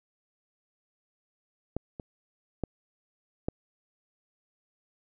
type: clicks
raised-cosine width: 2 ms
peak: -17 / -25 / -16 / -15 dBFS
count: 4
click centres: 1.766 / 1.998 / 2.637 / 3.485 s
effects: none